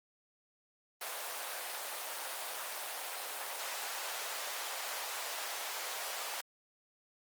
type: high-pass noise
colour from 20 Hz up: pink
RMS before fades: -40 dBFS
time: 1.01-6.41 s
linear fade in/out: 5 ms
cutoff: 580 Hz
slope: 24 dB/octave
effects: Opus 32 kbps

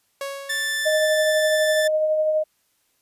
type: tone with exponential decay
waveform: sawtooth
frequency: 554 Hz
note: C#5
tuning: 1 cent flat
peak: -22 dBFS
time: 0.21-1.32 s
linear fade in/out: 2 ms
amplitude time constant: 240 ms
type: tone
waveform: sawtooth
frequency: 1762 Hz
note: A6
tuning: 2 cents sharp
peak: -19 dBFS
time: 0.49-1.88 s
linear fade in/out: 10 ms
type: tone with tremolo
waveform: sine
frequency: 620 Hz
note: D#5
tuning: 6 cents flat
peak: -16 dBFS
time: 0.85-2.44 s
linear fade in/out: 20 ms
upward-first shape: triangle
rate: 12 Hz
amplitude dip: 35%
effects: white hiss -67 dBFS RMS until 3.01 s + resampled to 32000 Hz

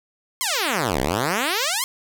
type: exponential two-way sweep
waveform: 5% pulse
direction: down then up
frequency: 1105 to 60.4 to 1105 Hz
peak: -9 dBFS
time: 0.41-1.84 s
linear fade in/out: 0 ms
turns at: 1 s
effects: none

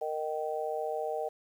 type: harmonic tone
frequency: 154.6 Hz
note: D#3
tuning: 11 cents flat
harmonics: 3 / 4 / 5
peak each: -35 / -35 / -36 dBFS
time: 0.01-1.29 s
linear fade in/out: 10 ms
effects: 10-bit

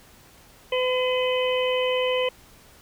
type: harmonic tone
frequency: 507 Hz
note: B4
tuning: 45 cents sharp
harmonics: 1 / 2 / 4 / 5 / 6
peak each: -22 / -31 / -34 / -32 / -30 dBFS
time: 0.72-2.29 s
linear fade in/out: 5 ms
effects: pink hiss -52 dBFS RMS until 2.81 s

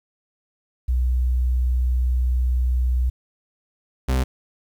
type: tone pair in turn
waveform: sine / 40% pulse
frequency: 62.3 / 64.53 Hz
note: B1 / C2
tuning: +16 / -23 cents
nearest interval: minor second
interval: 61 cents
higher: second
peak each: -17 dBFS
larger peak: neither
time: 0.88-3.1 / 4.08-4.24 s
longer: first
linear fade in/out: 10 ms
effects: 9-bit

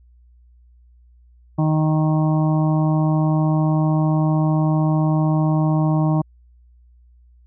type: harmonic tone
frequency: 155.56 Hz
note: D#3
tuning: in tune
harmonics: 1 / 2 / 4 / 5 / 6 / 7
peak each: -16 / -22 / -28 / -30 / -32 / -33 dBFS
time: 1.58-6.22 s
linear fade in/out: 10 ms
effects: added 60 Hz sine -48 dBFS peak until 7.46 s

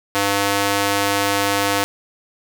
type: tone with high-pass filter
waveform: square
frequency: 100.3 Hz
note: G2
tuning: 40 cents sharp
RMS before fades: -19 dBFS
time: 0.15-1.84 s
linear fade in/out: 0 ms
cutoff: 450 Hz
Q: 0.54
effects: none

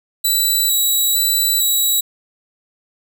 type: tone with vibrato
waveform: 5% pulse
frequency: 3924 Hz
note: B7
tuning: 12 cents flat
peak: -7 dBFS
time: 0.24-2.01 s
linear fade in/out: 10 ms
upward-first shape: square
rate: 1.1 Hz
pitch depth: 18 cents each way
effects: none

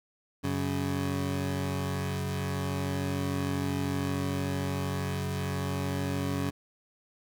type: tone pair together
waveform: 20% pulse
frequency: 93.11 / 139.5 Hz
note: F#2 / C#3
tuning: +11 / +11 cents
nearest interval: perfect fifth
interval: 700 cents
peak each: -27 dBFS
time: 0.43-6.51 s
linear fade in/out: 20 ms
effects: none

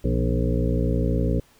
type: harmonic tone with a mistuned harmonic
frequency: 59.7 Hz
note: A#1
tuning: 42 cents sharp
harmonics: 1 / 2 / 3 / 4 / 5 / 7 / 8 / 9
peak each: -23 / -26 / -28 / -29 / -30 / -31 / -32 / -33 dBFS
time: 0.04-1.4 s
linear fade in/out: 5 ms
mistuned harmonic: 3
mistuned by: -77 cents
effects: pink hiss -57 dBFS RMS until 1.59 s

